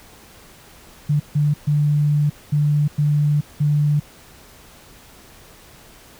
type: tone bursts at uneven times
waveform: sine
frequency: 147.6 Hz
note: D3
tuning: 9 cents sharp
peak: -14 dBFS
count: 6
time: 1.09-1.2 / 1.35-1.54 / 1.67-2.3 / 2.52-2.88 / 2.98-3.41 / 3.6-4 s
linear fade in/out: 10 ms
effects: pink hiss -46 dBFS RMS until 6.19 s